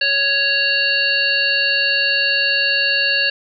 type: harmonic tone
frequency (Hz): 555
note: C#5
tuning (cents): +2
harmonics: 1 / 3 / 5 / 7 / 8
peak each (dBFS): -29 / -19 / -18 / -28 / -20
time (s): 0.01-3.3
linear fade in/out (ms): 5
effects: none